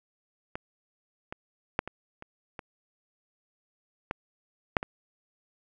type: clicks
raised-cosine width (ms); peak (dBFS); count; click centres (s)
0.5; -19 / -21 / -9 / -21 / -27 / -23 / -15 / -6 / -18; 9; 0.555 / 1.325 / 1.791 / 1.876 / 2.224 / 2.592 / 4.111 / 4.768 / 4.829
effects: none